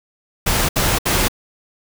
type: noise bursts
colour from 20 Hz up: pink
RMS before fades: -17 dBFS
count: 3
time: 0.46-1.284 s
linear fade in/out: 10 ms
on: 230 ms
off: 67 ms
effects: none